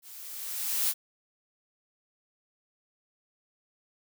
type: noise with level ramp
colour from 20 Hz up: blue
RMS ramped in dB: -48 to -25 dBFS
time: 0.02-0.94 s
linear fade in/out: 50 ms
effects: none